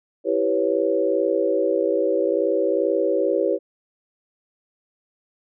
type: chord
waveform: sine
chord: C# half-diminished seventh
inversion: first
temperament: equal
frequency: 329.6 / 392 / 493.9 / 554.4 Hz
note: E4 / G4 / B4 / C#5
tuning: 0 / 0 / 0 / 0 cents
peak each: -25 / -23 / -23 / -23 dBFS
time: 0.24-3.59 s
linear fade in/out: 50 ms
effects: none